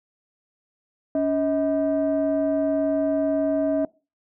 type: tone pair together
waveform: sine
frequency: 282.6 / 635.6 Hz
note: C#4 / D#5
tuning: +34 / +37 cents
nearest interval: octave + major second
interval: 1403 cents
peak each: -21 dBFS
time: 1.15-3.85 s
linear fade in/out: 2 ms
effects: noise-tail reverb RT60 0.3 s tail -22 dB re dry + tanh soft clip ceiling -15 dBFS